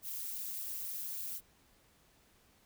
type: noise with amplitude modulation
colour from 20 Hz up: violet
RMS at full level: -37 dBFS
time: 0.02-1.41 s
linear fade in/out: 50 ms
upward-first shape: sine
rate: 200 Hz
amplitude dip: 85%
effects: pink hiss -67 dBFS RMS until 2.65 s